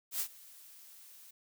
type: noise with ADSR envelope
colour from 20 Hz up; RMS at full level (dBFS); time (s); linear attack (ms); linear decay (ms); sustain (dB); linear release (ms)
blue; -33; 0.11-1.31; 88; 80; -22; 6
effects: none